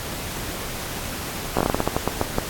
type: slowing click train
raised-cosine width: 1 ms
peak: -5 dBFS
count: 13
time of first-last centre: 1.57-2.384 s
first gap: 16 ms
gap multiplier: 1.24
effects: pink hiss -31 dBFS RMS until 2.49 s + AAC 64 kbps